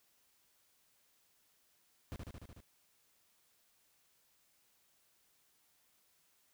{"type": "noise with echo", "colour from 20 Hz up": "brown", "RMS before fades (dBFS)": -43, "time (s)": [2.12, 2.16], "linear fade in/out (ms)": 0, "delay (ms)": 74, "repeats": 6, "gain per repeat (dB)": -2, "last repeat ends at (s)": 2.604, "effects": ["white hiss -73 dBFS RMS until 6.53 s"]}